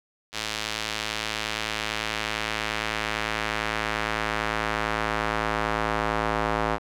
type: tone with band-pass filter sweep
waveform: square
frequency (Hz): 54.4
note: A1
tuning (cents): -19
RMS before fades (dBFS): -28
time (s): 0.32-6.79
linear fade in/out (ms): 50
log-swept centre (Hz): 4000 to 1000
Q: 0.97
effects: none